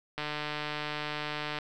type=click train; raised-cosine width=0.3 ms; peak=-18 dBFS; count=212; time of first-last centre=0.18-1.587 s; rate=150 Hz; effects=none